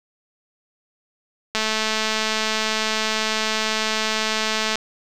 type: click train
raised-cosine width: 0.2 ms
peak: -5 dBFS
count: 700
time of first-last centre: 1.55-4.756 s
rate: 218 Hz
effects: 7-bit